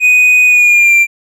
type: tone with pitch glide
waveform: triangle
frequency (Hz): 2489 to 2368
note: D#7 to D7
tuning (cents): 0 to +14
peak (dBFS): -3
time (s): 0-1.07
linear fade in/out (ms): 50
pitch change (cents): -86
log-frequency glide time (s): 0.46-0.95
effects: none